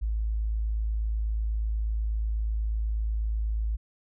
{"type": "tone", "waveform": "sine", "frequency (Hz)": 54.1, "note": "A1", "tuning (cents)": -29, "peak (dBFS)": -25, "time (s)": [0.01, 3.77], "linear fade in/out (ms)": 20, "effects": []}